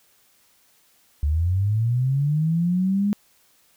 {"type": "linear sweep", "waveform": "sine", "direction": "up", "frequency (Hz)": [70.4, 207.8], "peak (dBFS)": -18, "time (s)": [1.23, 3.13], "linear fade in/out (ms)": 0, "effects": ["white hiss -60 dBFS RMS until 3.76 s"]}